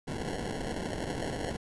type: noise with sample-and-hold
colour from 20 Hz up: blue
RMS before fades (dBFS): -35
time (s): 0.07-1.57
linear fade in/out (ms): 10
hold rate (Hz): 1225
effects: resampled to 24000 Hz